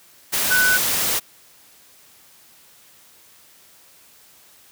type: tone in noise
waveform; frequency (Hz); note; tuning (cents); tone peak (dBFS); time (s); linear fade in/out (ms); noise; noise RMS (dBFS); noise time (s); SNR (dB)
sine; 1495; F#6; +17; -15; 0.5-0.78; 20; white; -21; 0.32-1.2; +3
effects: white hiss -51 dBFS RMS until 4.71 s + high-pass 60 Hz 12 dB/octave